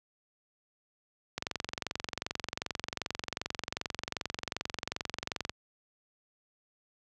click train, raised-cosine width 0.2 ms, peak -15 dBFS, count 94, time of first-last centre 1.38-5.495 s, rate 22.6 Hz, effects high-pass 60 Hz 12 dB/octave

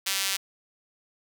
sawtooth tone with high-pass filter, 194.1 Hz, G3, 17 cents flat, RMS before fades -28 dBFS, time 0.06-0.37 s, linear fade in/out 10 ms, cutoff 3000 Hz, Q 0.78, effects none

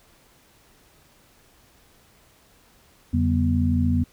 sine tone cluster, 85.9 / 143.1 / 190.6 / 243.5 Hz, F2 / D3 / G3 / B3, -28 / -45 / -48 / -24 cents, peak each -21 / -28 / -29 / -22 dBFS, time 3.13-4.04 s, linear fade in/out 10 ms, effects pink hiss -57 dBFS RMS until 4.12 s

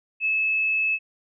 sine tone, 2600 Hz, E7, 24 cents flat, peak -20 dBFS, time 0.2-0.99 s, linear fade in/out 50 ms, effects none

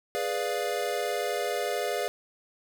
square chord, G# diminished seventh, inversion none, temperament equal, 415.3 / 493.9 / 587.3 / 698.5 Hz, G#4 / B4 / D5 / F5, 0 / 0 / 0 / 0 cents, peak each -34 dBFS, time 0.15-2.08 s, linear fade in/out 0 ms, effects 9-bit

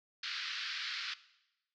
white band-pass noise, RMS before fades -40 dBFS, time 0.23-1.14 s, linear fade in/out 5 ms, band 1300 to 4900 Hz, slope 48 dB/octave, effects noise-tail reverb RT60 0.9 s tail -17 dB re dry

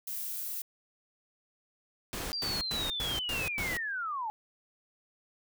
violet noise, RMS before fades -37 dBFS, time 0.07-0.62 s, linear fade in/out 5 ms
pink noise bursts, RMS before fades -37 dBFS, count 6, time 2.13-3.77 s, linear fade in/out 0 ms, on 190 ms, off 100 ms
sine linear sweep, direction down, 4800 to 830.6 Hz, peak -32 dBFS, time 2.33-4.3 s, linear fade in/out 0 ms
effects none

